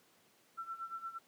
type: tone with tremolo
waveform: sine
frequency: 1344 Hz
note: E6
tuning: 33 cents sharp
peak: -38 dBFS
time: 0.57-1.19 s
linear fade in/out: 20 ms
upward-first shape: sine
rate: 8.6 Hz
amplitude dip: 80%
effects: pink hiss -68 dBFS RMS until 1.27 s + high-pass 200 Hz 12 dB/octave